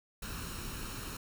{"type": "noise with comb filter", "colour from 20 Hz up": "pink", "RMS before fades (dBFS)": -41, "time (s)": [0.22, 1.17], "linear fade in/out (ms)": 5, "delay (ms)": 0.73, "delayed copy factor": 0.6, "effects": []}